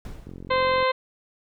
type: noise with exponential decay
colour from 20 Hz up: brown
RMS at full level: -33 dBFS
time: 0.05-0.65 s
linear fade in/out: 1 ms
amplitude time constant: 130 ms
type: click train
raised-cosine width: 3 ms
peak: -26 dBFS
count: 26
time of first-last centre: 0.27-0.827 s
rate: 44.9 Hz
type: harmonic tone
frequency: 518 Hz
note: C5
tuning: 17 cents flat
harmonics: 1 / 2 / 3 / 4 / 5 / 6 / 7 / 8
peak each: -22 / -23 / -32 / -29 / -37 / -37 / -37 / -37 dBFS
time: 0.5-0.92 s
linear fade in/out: 10 ms
effects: none